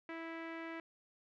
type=tone with low-pass filter; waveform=sawtooth; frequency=328.7 Hz; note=E4; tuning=5 cents flat; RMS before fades=-45 dBFS; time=0.09-0.8 s; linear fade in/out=2 ms; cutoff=2100 Hz; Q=2.8; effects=none